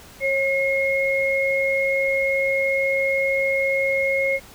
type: tone pair together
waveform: sine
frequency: 542.8 / 2155 Hz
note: C#5 / C#7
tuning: -36 / -49 cents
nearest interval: 2 octaves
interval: 2387 cents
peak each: -21 dBFS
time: 0.2-4.4 s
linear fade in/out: 50 ms
effects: pink hiss -45 dBFS RMS until 4.54 s